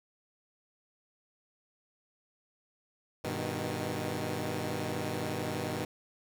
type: chord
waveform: 10% pulse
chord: G augmented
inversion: none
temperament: equal with one note detuned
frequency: 99.71 / 123.47 / 155.56 Hz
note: G2 / B2 / D#3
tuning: +30 / 0 / 0 cents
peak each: -29 dBFS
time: 3.24-5.85 s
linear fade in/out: 5 ms
effects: none